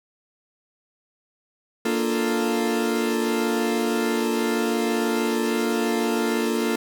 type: chord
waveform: 40% pulse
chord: Bb major seventh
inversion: none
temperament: equal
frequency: 233.1 / 293.7 / 349.2 / 440 Hz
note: Bb3 / D4 / F4 / A4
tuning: 0 / 0 / 0 / 0 cents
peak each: -24 / -29 / -26 / -26 dBFS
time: 1.85-6.76 s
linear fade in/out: 5 ms
effects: none